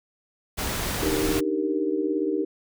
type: noise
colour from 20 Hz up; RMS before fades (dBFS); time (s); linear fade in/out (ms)
pink; -28; 0.57-1.41; 20
type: chord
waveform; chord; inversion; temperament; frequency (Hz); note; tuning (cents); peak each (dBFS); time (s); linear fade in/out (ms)
sine; Eb major seventh; third; equal; 293.7 / 311.1 / 392 / 466.2; D4 / Eb4 / G4 / Bb4; 0 / 0 / 0 / 0; -31 / -26 / -27 / -30; 1.02-2.45; 10
effects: none